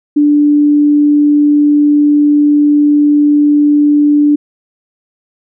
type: tone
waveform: sine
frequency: 293.7 Hz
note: D4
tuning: in tune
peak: -5 dBFS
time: 0.16-4.36 s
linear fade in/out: 10 ms
effects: none